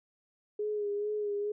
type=tone with vibrato; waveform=sine; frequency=415.3 Hz; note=G#4; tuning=in tune; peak=-30 dBFS; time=0.59-1.52 s; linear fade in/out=5 ms; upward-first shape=sine; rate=2.3 Hz; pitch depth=35 cents each way; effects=none